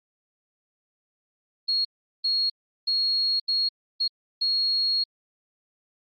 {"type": "tone bursts at uneven times", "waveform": "sine", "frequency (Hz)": 4300, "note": "C8", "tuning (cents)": 47, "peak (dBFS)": -21, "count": 6, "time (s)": [[1.68, 1.85], [2.24, 2.5], [2.87, 3.4], [3.48, 3.69], [4, 4.08], [4.41, 5.04]], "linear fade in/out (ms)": 10, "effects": ["Opus 48 kbps"]}